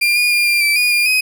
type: tone with pitch steps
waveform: 35% pulse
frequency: 2394 / 2437 / 2410 / 2390 / 2328 / 2449 / 2412 / 2516 Hz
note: D7 / D#7 / D7 / D7 / D7 / D#7 / D7 / D#7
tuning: +33 / -37 / +44 / +30 / -16 / -28 / +46 / +19 cents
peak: -10 dBFS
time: 0.01-1.21 s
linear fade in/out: 10 ms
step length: 150 ms
effects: none